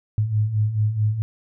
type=beating tone pair; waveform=sine; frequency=103.83 / 108.43 Hz; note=G#2 / A2; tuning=0 / -25 cents; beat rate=4.6 Hz; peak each=-25 / -19 dBFS; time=0.18-1.22 s; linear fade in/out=0 ms; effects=none